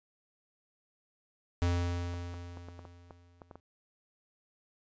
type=tone with exponential decay; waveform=square; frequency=87.31 Hz; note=F2; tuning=in tune; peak=-26 dBFS; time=1.62-3.6 s; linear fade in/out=0 ms; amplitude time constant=430 ms
type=clicks; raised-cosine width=1 ms; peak=-33 dBFS; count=10; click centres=2.139 / 2.341 / 2.572 / 2.686 / 2.792 / 2.852 / 3.108 / 3.418 / 3.512 / 3.556 s
effects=resampled to 16000 Hz